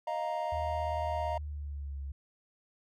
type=chord; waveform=triangle; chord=Eb suspended second; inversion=none; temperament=just; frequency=622.3 / 700 / 933.4 Hz; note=Eb5 / F5 / Bb5; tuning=0 / +4 / +2 cents; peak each=-34 dBFS; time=0.07-1.38 s; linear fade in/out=5 ms
type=tone with pitch glide; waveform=sine; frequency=77.78 to 69.29 Hz; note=D#2 to C#2; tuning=0 to 0 cents; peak=-36 dBFS; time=0.52-2.12 s; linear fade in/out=5 ms; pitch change=-200 cents; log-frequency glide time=1.08-1.99 s
effects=none